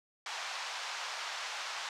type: band-pass noise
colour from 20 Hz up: pink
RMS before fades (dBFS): -40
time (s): 0.26-1.89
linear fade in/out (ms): 2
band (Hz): 770 to 6200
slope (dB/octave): 24
effects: none